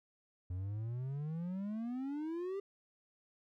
triangle exponential sweep, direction up, 87.9 to 402.8 Hz, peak -35 dBFS, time 0.5-2.6 s, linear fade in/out 5 ms, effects none

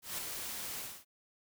white noise with ADSR envelope, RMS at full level -37 dBFS, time 0.02-1.05 s, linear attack 160 ms, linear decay 10 ms, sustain -4 dB, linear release 260 ms, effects none

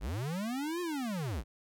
square linear two-way sweep, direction up then down, 39.96 to 361.2 to 41.26 Hz, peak -34 dBFS, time 0-1.44 s, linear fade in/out 50 ms, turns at 0.81 s, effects none

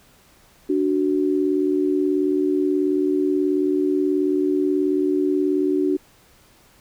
sine tone pair together, 293.6 / 372.1 Hz, D4 / F#4, 0 / +10 cents, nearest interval major third, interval 410 cents, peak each -20 dBFS, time 0.69-5.97 s, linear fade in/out 10 ms, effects pink hiss -54 dBFS RMS until 6.8 s

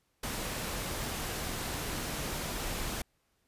pink noise, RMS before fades -36 dBFS, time 0.23-3.02 s, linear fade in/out 5 ms, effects pink hiss -75 dBFS RMS until 3.47 s + resampled to 32000 Hz

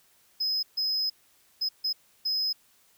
triangle tone bursts at uneven times, 5080 Hz, D#8, 35 cents sharp, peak -24 dBFS, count 5, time 0.4-0.63 / 0.77-1.1 / 1.61-1.69 / 1.84-1.93 / 2.25-2.53 s, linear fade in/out 10 ms, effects white hiss -63 dBFS RMS until 2.97 s

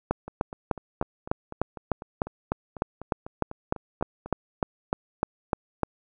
two click trains, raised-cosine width 1 ms, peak -23 / -9 dBFS, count 17 / 20, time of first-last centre 0.28-4.26 / 0.11-5.833 s, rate 4.02 / 3.32 Hz, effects none

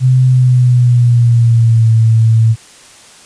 sine tone with pitch glide, 128.5 to 112.51 Hz, C3 to A2, -31 to +39 cents, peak -5 dBFS, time 0-2.56 s, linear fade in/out 50 ms, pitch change -230 cents, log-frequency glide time 0.25-1.9 s, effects white hiss -39 dBFS RMS until 3.25 s + resampled to 22050 Hz

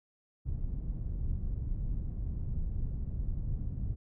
pink low-pass noise, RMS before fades -34 dBFS, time 0.45-3.96 s, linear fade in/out 20 ms, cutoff 110 Hz, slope 12 dB/octave, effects none

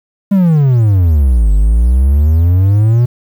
triangle exponential two-way sweep, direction down then up, 204.9 to 49 to 123.7 Hz, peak -4 dBFS, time 0.31-3.06 s, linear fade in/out 10 ms, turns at 1.53 s, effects 7-bit

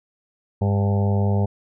harmonic tone with a mistuned harmonic, 100.6 Hz, G2, 45 cents sharp, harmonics 1 / 2 / 4 / 5 / 6 / 7 / 8 / 9, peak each -18 / -24 / -30 / -32 / -34 / -35 / -36 / -37 dBFS, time 0.61-1.46 s, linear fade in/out 10 ms, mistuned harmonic 9, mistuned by -42 cents, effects none

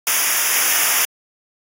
white noise with comb filter, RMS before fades -17 dBFS, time 0.07-1.05 s, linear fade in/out 0 ms, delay 0.24 ms, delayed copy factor -1, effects AAC 48 kbps

